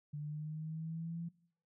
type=linear sweep; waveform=sine; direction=up; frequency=146.83 to 170 Hz; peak=-39 dBFS; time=0.13-1.29 s; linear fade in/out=10 ms; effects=noise-tail reverb RT60 0.6 s tail -21 dB re dry